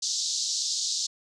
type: band-pass noise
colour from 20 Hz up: white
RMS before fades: -29 dBFS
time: 0.02-1.07 s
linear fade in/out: 10 ms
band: 3800 to 7000 Hz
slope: 48 dB/octave
effects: none